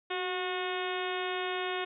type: harmonic tone with a mistuned harmonic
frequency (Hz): 363.4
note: F#4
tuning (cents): -31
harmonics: 1 / 2 / 3 / 4 / 5 / 6 / 7 / 8 / 9 / 10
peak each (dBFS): -35 / -38 / -40 / -41 / -42 / -43 / -43 / -44 / -45 / -45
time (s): 0.1-1.85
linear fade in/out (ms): 10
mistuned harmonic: 1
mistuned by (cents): +40
effects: none